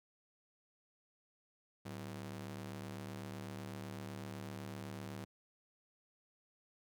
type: ring-modulated tone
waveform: sawtooth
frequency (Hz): 147.7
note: D3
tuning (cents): +10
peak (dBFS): -37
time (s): 1.85-5.25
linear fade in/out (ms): 10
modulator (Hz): 39.9
effects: none